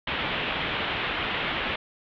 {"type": "low-pass noise", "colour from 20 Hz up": "white", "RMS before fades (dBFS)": -29, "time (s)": [0.07, 1.76], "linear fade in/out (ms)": 5, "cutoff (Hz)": 3400, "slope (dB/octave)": 48, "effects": []}